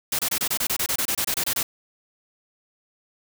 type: noise bursts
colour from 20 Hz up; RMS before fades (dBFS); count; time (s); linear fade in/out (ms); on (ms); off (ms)
white; -24; 16; 0.12-1.63; 5; 70; 26
effects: none